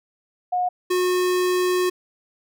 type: tone pair in turn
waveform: sine / square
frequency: 723 / 363.1 Hz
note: F#5 / F#4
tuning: -40 / -33 cents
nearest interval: octave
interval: 1193 cents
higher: first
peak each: -19 dBFS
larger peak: neither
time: 0.52-0.69 / 0.9-1.9 s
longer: second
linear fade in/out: 10 ms
effects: none